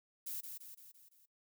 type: noise with echo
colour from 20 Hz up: violet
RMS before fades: -42 dBFS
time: 0.26-0.41 s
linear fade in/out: 10 ms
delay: 170 ms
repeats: 5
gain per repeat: -5 dB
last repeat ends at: 1.26 s
effects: noise-tail reverb RT60 0.1 s tail -20 dB re dry